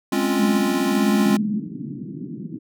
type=chord; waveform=square; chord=Db major seventh; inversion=second; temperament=equal; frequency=207.7 / 261.6 / 277.2 / 349.2 Hz; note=Ab3 / C4 / Db4 / F4; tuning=0 / 0 / 0 / 0 cents; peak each=-25 dBFS; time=0.12-1.37 s; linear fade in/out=5 ms
type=tone with vibrato; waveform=sine; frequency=208.7 Hz; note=G#3; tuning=9 cents sharp; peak=-20 dBFS; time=0.39-1.6 s; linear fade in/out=10 ms; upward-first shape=square; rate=18 Hz; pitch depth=71 cents each way
type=band-pass noise; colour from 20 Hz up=pink; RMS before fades=-32 dBFS; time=1.25-2.59 s; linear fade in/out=10 ms; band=140 to 320 Hz; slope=48 dB/octave
effects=none